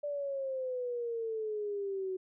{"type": "exponential sweep", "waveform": "sine", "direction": "down", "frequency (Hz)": [587.3, 371.1], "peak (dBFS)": -33, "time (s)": [0.03, 2.17], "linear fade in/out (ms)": 10, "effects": []}